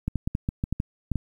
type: clicks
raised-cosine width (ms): 5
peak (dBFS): -13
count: 10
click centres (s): 0.08 / 0.157 / 0.275 / 0.351 / 0.489 / 0.639 / 0.726 / 0.801 / 1.117 / 1.157
effects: 9-bit